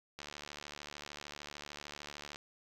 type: click train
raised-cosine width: 0.2 ms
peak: -27 dBFS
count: 160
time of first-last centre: 0.19-2.359 s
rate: 73.3 Hz
effects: 9-bit